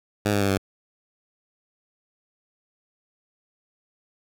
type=tone with pitch steps; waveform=10% pulse; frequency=103.83 / 101.46 / 99.14 / 96.88 Hz; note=G#2 / G#2 / G2 / G2; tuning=0 / -40 / +20 / -20 cents; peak=-12 dBFS; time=0.25-0.578 s; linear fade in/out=10 ms; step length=82 ms; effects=none